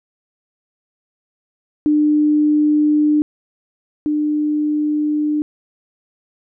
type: tone pair in turn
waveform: sine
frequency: 300 / 300 Hz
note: D4 / D4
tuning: +37 / +37 cents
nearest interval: unison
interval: 0 cents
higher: neither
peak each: -11 / -15 dBFS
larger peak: first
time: 1.86-3.22 / 4.06-5.42 s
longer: neither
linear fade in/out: 0 ms
effects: none